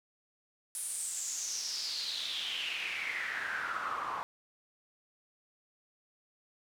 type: noise with band-pass filter sweep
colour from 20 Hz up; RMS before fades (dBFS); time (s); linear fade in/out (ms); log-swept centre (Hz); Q
pink; -37; 0.75-4.23; 0; 10000 to 1000; 6.1
effects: none